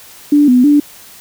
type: tone with pitch steps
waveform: sine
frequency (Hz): 292.3 / 249.3 / 291.9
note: D4 / B3 / D4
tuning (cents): -8 / +16 / -10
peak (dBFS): -5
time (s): 0.32-0.8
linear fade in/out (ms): 5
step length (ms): 160
effects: white hiss -38 dBFS RMS until 1.2 s

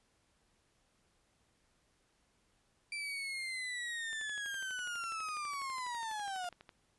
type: linear sweep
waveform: 35% pulse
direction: down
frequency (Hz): 2349 to 698.5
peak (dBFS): -36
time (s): 2.92-6.49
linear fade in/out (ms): 2
type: click train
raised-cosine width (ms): 0.3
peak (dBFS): -36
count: 32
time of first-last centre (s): 4.13-6.692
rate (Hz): 12.1
effects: pink hiss -74 dBFS RMS until 6.98 s + resampled to 24000 Hz

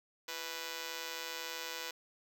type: tone with amplitude modulation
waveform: 5% pulse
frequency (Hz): 493.9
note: B4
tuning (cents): 0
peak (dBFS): -24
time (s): 0.28-1.91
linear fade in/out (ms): 5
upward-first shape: sine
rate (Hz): 152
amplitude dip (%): 90
effects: none

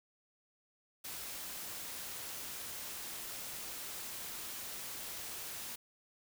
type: noise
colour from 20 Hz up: white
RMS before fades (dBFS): -44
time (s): 1.04-5.76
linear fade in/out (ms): 10
effects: none

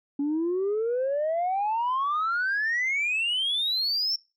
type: exponential sweep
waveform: sine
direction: up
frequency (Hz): 278.8 to 5480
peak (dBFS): -22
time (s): 0.19-4.16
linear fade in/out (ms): 5
effects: noise-tail reverb RT60 0.3 s tail -25 dB re dry + tanh soft clip ceiling -21 dBFS

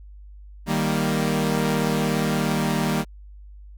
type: chord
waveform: sawtooth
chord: Eb major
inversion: none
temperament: equal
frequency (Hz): 155.56 / 196 / 233.1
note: Eb3 / G3 / Bb3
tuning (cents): 0 / 0 / 0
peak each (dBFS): -21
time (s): 0.66-3.05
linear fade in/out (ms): 50
effects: added 50 Hz sine -40 dBFS peak until 3.77 s

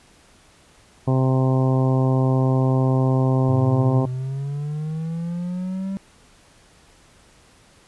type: harmonic tone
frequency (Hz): 130.81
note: C3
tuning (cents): 0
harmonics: 1 / 2 / 3 / 4 / 5 / 6 / 7 / 8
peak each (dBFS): -17 / -23 / -27 / -29 / -31 / -33 / -34 / -35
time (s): 1.07-4.06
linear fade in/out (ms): 10
type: linear sweep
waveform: triangle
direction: up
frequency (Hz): 104.3 to 196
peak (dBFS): -22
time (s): 3.49-5.97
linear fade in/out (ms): 0
effects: pink hiss -53 dBFS RMS until 7.87 s + resampled to 24000 Hz

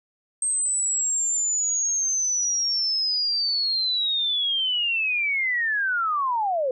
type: linear sweep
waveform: sine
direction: down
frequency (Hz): 8370 to 493.9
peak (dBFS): -21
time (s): 0.42-6.71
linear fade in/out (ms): 2
effects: none

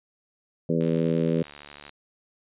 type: harmonic tone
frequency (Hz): 82.41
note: E2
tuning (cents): 0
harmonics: 2 / 3 / 4 / 5 / 6 / 7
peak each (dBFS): -25 / -27 / -31 / -29 / -29 / -35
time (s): 0.69-1.43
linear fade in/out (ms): 5
type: click train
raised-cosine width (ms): 0.2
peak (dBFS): -24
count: 80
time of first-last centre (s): 0.81-1.894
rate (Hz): 72.9
effects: resampled to 8000 Hz

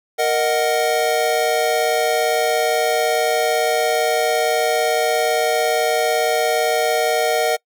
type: chord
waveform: square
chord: D# minor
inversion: second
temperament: equal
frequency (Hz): 466.2 / 622.3 / 740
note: A#4 / D#5 / F#5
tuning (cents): 0 / 0 / 0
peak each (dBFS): -21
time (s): 0.18-7.57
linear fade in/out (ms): 20
effects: noise-tail reverb RT60 0.1 s tail -25 dB re dry

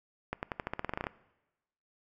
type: accelerating click train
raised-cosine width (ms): 0.5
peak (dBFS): -18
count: 14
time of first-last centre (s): 0.33-1.068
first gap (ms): 99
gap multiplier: 0.9
effects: noise-tail reverb RT60 1.0 s tail -20 dB re dry

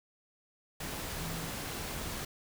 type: tone in noise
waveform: sine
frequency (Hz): 164.4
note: E3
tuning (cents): -4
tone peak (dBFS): -40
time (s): 1.2-1.49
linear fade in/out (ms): 5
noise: pink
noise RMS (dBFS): -39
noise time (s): 0.8-2.25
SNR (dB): -4
effects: none

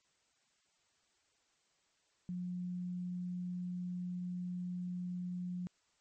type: tone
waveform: sine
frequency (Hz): 179.1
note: F3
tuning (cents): +44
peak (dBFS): -37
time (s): 2.29-5.67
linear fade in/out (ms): 0
effects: white hiss -75 dBFS RMS until 6 s + MP3 32 kbps

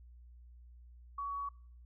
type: tone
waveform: sine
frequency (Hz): 1126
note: C#6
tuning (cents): +27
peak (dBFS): -36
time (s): 1.18-1.49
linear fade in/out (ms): 5
effects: noise-tail reverb RT60 0.6 s tail -24 dB re dry + added 60 Hz sine -53 dBFS peak until 1.85 s

